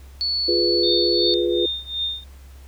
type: tone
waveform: sine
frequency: 4435 Hz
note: C#8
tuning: in tune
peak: -20 dBFS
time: 0.21-1.34 s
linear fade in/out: 0 ms
type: chord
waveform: sine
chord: F diminished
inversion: none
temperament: equal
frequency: 349.2 / 415.3 / 493.9 Hz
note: F4 / Ab4 / Cb5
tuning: 0 / 0 / 0 cents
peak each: -20 / -25 / -24 dBFS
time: 0.48-1.66 s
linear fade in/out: 5 ms
type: tone with tremolo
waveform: sine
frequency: 3641 Hz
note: A#7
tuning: 41 cents flat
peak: -20 dBFS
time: 0.83-2.24 s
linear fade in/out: 5 ms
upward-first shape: triangle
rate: 2.7 Hz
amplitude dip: 95%
effects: added 67 Hz sine -40 dBFS peak until 2.67 s + pink hiss -53 dBFS RMS until 2.67 s